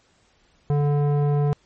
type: tone with low-pass filter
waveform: square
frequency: 145.3 Hz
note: D3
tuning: 18 cents flat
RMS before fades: -20 dBFS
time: 0.7-1.53 s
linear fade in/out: 0 ms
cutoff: 710 Hz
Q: 0.95
effects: pink hiss -61 dBFS RMS until 1.65 s + MP3 32 kbps